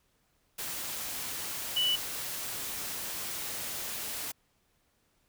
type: tone in noise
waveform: sine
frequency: 2965 Hz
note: F#7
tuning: 3 cents sharp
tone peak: -25 dBFS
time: 1.76-1.96 s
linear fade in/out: 10 ms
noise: white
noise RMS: -37 dBFS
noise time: 0.58-4.32 s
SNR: +9 dB
effects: pink hiss -72 dBFS RMS until 5.28 s